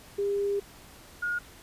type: tone pair in turn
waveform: sine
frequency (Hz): 402.3 / 1433.6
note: G4 / F6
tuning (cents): +45 / +45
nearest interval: octave + minor seventh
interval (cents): 2200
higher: second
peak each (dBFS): -25 / -27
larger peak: first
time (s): 0.18-0.6 / 1.22-1.39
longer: first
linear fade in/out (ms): 10
effects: pink hiss -51 dBFS RMS until 1.62 s + resampled to 32000 Hz